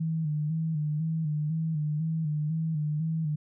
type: tone with vibrato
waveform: sine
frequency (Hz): 155.8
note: D#3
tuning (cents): +3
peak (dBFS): -26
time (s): 0-3.36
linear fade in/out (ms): 10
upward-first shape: square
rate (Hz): 2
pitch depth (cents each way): 58
effects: none